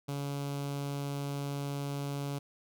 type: tone with notch filter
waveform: sawtooth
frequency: 141.4 Hz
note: C#3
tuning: 35 cents sharp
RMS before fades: -36 dBFS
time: 0.08-2.39 s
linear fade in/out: 10 ms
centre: 1800 Hz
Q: 1.8
effects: none